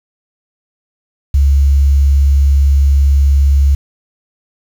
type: tone with quantisation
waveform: sine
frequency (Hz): 69.6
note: C#2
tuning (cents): +8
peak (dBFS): -6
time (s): 1.34-3.75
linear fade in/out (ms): 5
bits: 6
effects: none